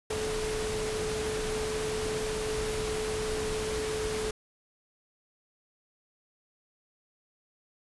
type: tone in noise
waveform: sine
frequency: 432.3 Hz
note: A4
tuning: 31 cents flat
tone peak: -31 dBFS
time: 0.1-4.31 s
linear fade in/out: 5 ms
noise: pink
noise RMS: -35 dBFS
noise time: 0.1-4.31 s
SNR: +1 dB
effects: resampled to 24000 Hz